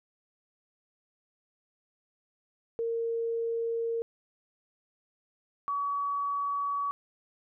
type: tone pair in turn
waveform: sine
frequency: 460.6 / 1134.1 Hz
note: A#4 / C#6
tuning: -21 / +39 cents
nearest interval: octave + major third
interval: 1560 cents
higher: second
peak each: -28 dBFS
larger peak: neither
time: 2.79-4.02 / 5.68-6.91 s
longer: neither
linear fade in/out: 0 ms
effects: none